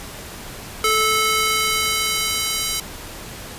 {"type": "tone with high-pass filter sweep", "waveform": "square", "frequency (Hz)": 435.8, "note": "A4", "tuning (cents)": -17, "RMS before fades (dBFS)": -20, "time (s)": [0.84, 2.8], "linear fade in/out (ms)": 2, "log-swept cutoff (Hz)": [960, 3900], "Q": 0.74, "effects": ["pink hiss -35 dBFS RMS until 3.58 s", "resampled to 32000 Hz"]}